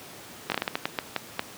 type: slowing click train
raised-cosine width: 0.3 ms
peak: -9 dBFS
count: 11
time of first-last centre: 0.5-1.394 s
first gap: 19 ms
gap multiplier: 1.32
effects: pink hiss -44 dBFS RMS until 1.57 s + high-pass 150 Hz 12 dB/octave